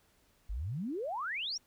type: exponential sweep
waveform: sine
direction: up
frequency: 44 to 5920 Hz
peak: -34 dBFS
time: 0.49-1.58 s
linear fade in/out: 10 ms
effects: pink hiss -69 dBFS RMS until 1.66 s